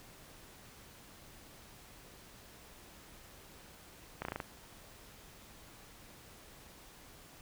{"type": "slowing click train", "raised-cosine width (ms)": 0.5, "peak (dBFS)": -22, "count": 6, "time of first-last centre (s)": [4.22, 4.402], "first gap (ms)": 31, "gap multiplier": 1.08, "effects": ["pink hiss -56 dBFS RMS until 7.41 s"]}